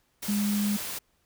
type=tone in noise; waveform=sine; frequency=205.7 Hz; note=G#3; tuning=16 cents flat; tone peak=-24 dBFS; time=0.28-0.77 s; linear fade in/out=10 ms; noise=white; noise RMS=-35 dBFS; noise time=0.22-0.99 s; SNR=+8 dB; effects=pink hiss -70 dBFS RMS until 1.25 s